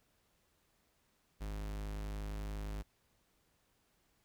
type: tone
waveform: 45% pulse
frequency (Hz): 51.4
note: G#1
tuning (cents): -17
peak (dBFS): -39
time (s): 1.4-2.83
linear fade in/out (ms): 20
effects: pink hiss -75 dBFS RMS until 4.24 s